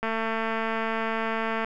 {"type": "click train", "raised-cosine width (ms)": 0.5, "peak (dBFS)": -14, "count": 363, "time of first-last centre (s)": [0.03, 1.646], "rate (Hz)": 224, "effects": []}